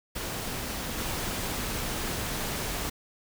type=noise with level steps; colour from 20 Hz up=pink; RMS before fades=-34 / -32 dBFS; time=0.15-2.9 s; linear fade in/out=10 ms; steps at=0.98 s; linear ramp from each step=10 ms; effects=none